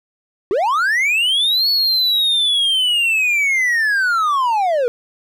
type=linear two-way sweep; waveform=triangle; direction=up then down; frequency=349.2 to 4435 to 461.2 Hz; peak=-12 dBFS; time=0.51-4.88 s; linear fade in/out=0 ms; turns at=1.69 s; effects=none